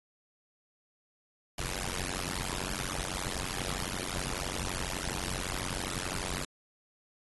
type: noise with amplitude modulation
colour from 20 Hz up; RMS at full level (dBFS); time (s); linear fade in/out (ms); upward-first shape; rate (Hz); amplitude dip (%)
pink; -31; 1.58-6.45; 5; sine; 91.9; 100
effects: AAC 32 kbps